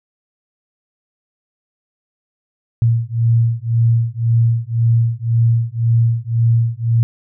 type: beating tone pair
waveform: sine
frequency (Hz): 114.9 / 116.8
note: A#2 / A#2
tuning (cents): -25 / +4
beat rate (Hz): 1.9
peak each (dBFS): -15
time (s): 2.82-7.03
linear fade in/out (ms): 0
effects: none